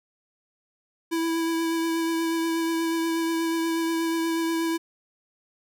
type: tone with vibrato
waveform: square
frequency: 329.6 Hz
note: E4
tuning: in tune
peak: -24 dBFS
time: 1.11-4.78 s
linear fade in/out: 20 ms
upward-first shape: triangle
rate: 8.3 Hz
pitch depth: 17 cents each way
effects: none